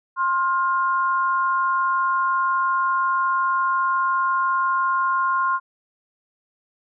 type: tone pair together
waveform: sine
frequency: 1058.6 / 1413 Hz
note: C6 / F6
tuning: +20 / +20 cents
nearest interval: perfect fourth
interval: 500 cents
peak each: -19 / -24 dBFS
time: 0.16-5.6 s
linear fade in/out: 50 ms
effects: none